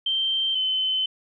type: tone pair in turn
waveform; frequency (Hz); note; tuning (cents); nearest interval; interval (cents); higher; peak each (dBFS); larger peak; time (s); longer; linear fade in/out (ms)
sine; 3134 / 3055; G7 / G7; -1 / -45; unison; 44; first; -21; neither; 0.06-0.55 / 0.55-1.06; second; 5
effects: none